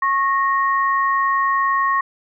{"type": "tone pair together", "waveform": "sine", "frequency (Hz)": [1095.6, 1864.7], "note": ["C#6", "A#6"], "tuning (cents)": [-21, 0], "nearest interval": "major sixth", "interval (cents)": 921, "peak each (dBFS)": [-16, -22], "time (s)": [0.02, 2.01], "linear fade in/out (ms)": 5, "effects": []}